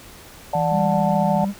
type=chord; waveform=sine; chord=D major; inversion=none; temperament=just; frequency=587.3 / 734.2 / 881 Hz; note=D5 / F#5 / A5; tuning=0 / -14 / +2 cents; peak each=-23 dBFS; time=0.53-1.45 s; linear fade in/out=5 ms
type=tone; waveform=sine; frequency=164.81 Hz; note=E3; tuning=in tune; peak=-23 dBFS; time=0.55-1.44 s; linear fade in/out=2 ms
type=tone with vibrato; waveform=triangle; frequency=198.5 Hz; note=G3; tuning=22 cents sharp; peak=-19 dBFS; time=0.7-1.54 s; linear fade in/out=50 ms; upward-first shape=sine; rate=14 Hz; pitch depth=41 cents each way
effects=pink hiss -43 dBFS RMS until 1.59 s